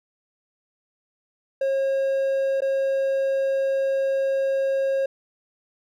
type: tone with dropouts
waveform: triangle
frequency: 541 Hz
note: C#5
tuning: 42 cents flat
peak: -18 dBFS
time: 1.61-5.06 s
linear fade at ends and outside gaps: 5 ms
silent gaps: 2.606-2.619 s
effects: none